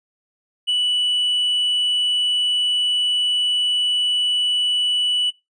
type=tone with hard clipping; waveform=sine; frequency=2960 Hz; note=F#7; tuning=in tune; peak=-17 dBFS; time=0.67-5.31 s; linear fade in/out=20 ms; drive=2 dB; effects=noise-tail reverb RT60 0.2 s tail -19 dB re dry + resampled to 22050 Hz